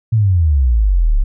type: exponential sweep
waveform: sine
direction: down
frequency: 116.54 to 32.7 Hz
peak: -9 dBFS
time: 0.12-1.24 s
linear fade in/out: 10 ms
effects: none